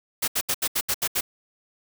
white noise bursts, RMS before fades -24 dBFS, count 8, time 0.22-1.21 s, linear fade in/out 10 ms, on 59 ms, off 74 ms, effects none

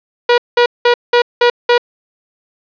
sawtooth tone bursts, 482 Hz, B4, 42 cents flat, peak -3 dBFS, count 6, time 0.29-1.78 s, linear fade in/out 5 ms, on 90 ms, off 190 ms, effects resampled to 11025 Hz + 7-bit

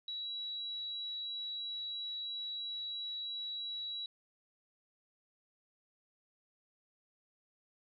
sine tone, 3901 Hz, B7, 22 cents flat, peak -38 dBFS, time 0.08-4.06 s, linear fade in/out 2 ms, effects none

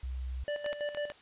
sine tone, 64 Hz, C2, 38 cents flat, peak -34 dBFS, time 0.03-0.44 s, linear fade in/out 5 ms
square tone with tremolo, 587.3 Hz, D5, in tune, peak -32 dBFS, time 0.48-1.12 s, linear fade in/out 0 ms, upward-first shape square, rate 6.1 Hz, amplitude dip 65%
clicks, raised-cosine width 0.3 ms, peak -24 dBFS, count 4, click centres 0.662 / 0.73 / 0.948 / 1.101 s
effects white hiss -57 dBFS RMS until 1.21 s + resampled to 8000 Hz

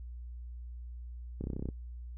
clicks, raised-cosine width 3 ms, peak -24 dBFS, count 10, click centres 1.41 / 1.44 / 1.471 / 1.502 / 1.533 / 1.565 / 1.595 / 1.625 / 1.656 / 1.688 s, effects noise-tail reverb RT60 0.1 s tail -21 dB re dry + added 60 Hz sine -41 dBFS peak until 2.17 s

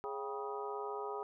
harmonic tone with a mistuned harmonic, 138.59 Hz, C#3, in tune, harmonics 3 / 4 / 5 / 6 / 7 / 8 / 9, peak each -41 / -51 / -51 / -45 / -45 / -57 / -46 dBFS, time 0.04-1.23 s, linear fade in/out 0 ms, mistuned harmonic 6, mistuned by -94 cents, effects none

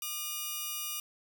5% pulse tone pair together, 1211 / 2880 Hz, D#6 / F#7, -47 / -47 cents, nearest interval octave + minor third, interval 1500 cents, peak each -28 / -28 dBFS, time 0.02-1 s, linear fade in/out 2 ms, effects none

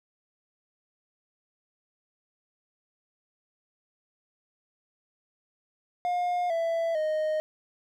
triangle tone with pitch steps, 712 / 664.3 / 619.8 Hz, F5 / E5 / D#5, +33 / +13 / -7 cents, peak -23 dBFS, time 6.05-7.4 s, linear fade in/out 0 ms, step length 450 ms, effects none

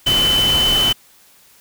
sine tone in noise, 3033 Hz, F#7, 42 cents sharp, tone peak -13 dBFS, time 0.06-0.93 s, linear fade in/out 10 ms, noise pink, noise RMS -22 dBFS, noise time 0.06-0.93 s, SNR +6 dB, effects white hiss -50 dBFS RMS until 1.6 s

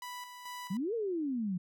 sawtooth tone with tremolo, 987.8 Hz, B5, in tune, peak -37 dBFS, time 0.02-0.77 s, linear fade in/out 2 ms, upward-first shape square, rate 2.3 Hz, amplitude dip 50%
sine exponential two-way sweep, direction up then down, 172.6 to 479.7 to 172.6 Hz, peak -31 dBFS, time 0.7-1.58 s, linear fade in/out 10 ms, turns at 0.94 s
effects none

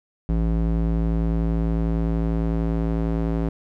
square tone with band-pass filter sweep, 55.4 Hz, A1, 13 cents sharp, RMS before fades -22 dBFS, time 0.29-3.49 s, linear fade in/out 0 ms, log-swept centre 150 to 260 Hz, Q 0.79, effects none

